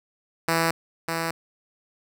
5% pulse tone with echo, 164.81 Hz, E3, in tune, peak -9 dBFS, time 0.48-0.71 s, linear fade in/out 5 ms, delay 600 ms, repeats 1, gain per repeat -5 dB, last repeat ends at 1.31 s, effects none

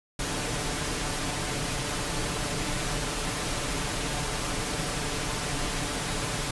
pink noise with comb filter, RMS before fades -30 dBFS, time 0.19-6.51 s, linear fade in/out 5 ms, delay 6.8 ms, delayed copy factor +0.5, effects resampled to 24000 Hz

